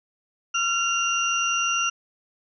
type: tone cluster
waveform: sine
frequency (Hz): 1369 / 2786 / 5820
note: F6 / F7 / F#8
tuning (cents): -35 / -5 / -29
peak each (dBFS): -25 / -24 / -29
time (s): 0.54-1.9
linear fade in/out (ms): 10
effects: none